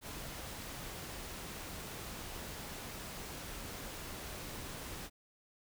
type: noise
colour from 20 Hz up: pink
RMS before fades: -45 dBFS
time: 0.01-5.1 s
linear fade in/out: 50 ms
effects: none